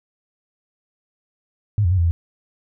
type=tone with pitch steps; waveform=sine; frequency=104.3 / 86.3 / 94.2 / 85 / 84.3 Hz; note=G#2 / F2 / F#2 / F2 / E2; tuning=+8 / -20 / +32 / -46 / +39 cents; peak=-14 dBFS; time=1.78-2.11 s; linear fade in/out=0 ms; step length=66 ms; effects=none